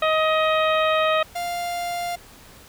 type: harmonic tone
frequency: 629 Hz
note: D#5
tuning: 19 cents sharp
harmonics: 1 / 2 / 3 / 4 / 5 / 6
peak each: -20 / -22 / -29 / -28 / -32 / -32 dBFS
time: 0.02-1.23 s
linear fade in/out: 5 ms
type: tone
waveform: 45% pulse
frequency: 698.5 Hz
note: F5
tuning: in tune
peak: -25 dBFS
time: 1.35-2.16 s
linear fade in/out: 10 ms
effects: pink hiss -47 dBFS RMS until 2.68 s